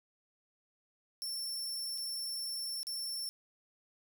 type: tone with dropouts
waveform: sawtooth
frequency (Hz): 5410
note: E8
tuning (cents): +44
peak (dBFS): -34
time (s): 1.22-3.29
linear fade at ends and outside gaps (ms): 0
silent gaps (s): 1.977-1.981 / 2.831-2.869
effects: none